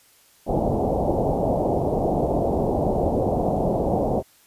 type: low-pass noise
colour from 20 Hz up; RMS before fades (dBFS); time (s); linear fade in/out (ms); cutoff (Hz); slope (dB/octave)
white; -22; 0.46-4.23; 50; 770; 48
effects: white hiss -56 dBFS RMS until 4.46 s + resampled to 32000 Hz